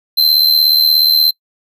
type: tone with amplitude modulation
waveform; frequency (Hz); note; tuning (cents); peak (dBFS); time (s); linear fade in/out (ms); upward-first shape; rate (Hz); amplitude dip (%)
square; 4102; C8; -35; -6; 0.17-1.31; 10; sine; 76.8; 65
effects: noise-tail reverb RT60 0.1 s tail -26 dB re dry